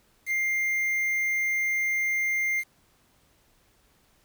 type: tone with quantisation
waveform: triangle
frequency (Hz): 2100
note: C7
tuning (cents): +6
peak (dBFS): -22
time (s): 0.26-2.64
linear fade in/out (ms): 50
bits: 7
effects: pink hiss -64 dBFS RMS until 4.24 s